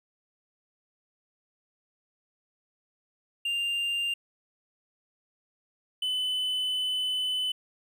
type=tone pair in turn; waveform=triangle; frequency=2794 / 3014 Hz; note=F7 / F#7; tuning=0 / +31 cents; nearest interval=minor second; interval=131 cents; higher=second; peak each=-25 / -25 dBFS; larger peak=neither; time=3.45-4.14 / 6.02-7.52 s; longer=second; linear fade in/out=5 ms; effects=11-bit